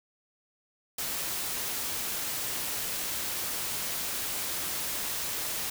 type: noise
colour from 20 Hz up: white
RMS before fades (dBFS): -33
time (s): 0.98-5.7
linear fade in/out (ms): 5
effects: none